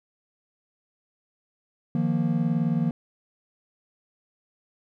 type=chord; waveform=triangle; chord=Eb suspended second; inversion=none; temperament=just; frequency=155.56 / 175.01 / 233.3 Hz; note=Eb3 / F3 / Bb3; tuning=0 / +4 / +2 cents; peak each=-24 dBFS; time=1.95-2.91 s; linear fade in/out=2 ms; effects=none